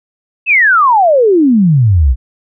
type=exponential sweep; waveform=sine; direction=down; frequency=2697 to 57 Hz; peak=-5 dBFS; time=0.46-2.16 s; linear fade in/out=50 ms; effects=none